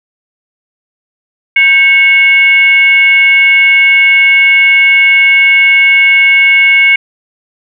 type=tone with frequency modulation; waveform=sine; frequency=2201 Hz; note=C#7; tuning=13 cents flat; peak=-3 dBFS; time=1.56-6.96 s; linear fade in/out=5 ms; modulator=620 Hz; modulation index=0.5; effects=none